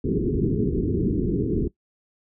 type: low-pass noise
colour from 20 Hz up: white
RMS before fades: -23 dBFS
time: 0.04-1.68 s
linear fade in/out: 10 ms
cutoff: 430 Hz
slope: 96 dB/octave
effects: noise-tail reverb RT60 0.1 s tail -19 dB re dry